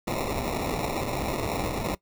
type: noise with sample-and-hold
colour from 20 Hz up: white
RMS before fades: -29 dBFS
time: 0.07-1.95 s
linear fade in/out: 5 ms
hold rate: 1575 Hz
effects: noise-tail reverb RT60 0.1 s tail -20 dB re dry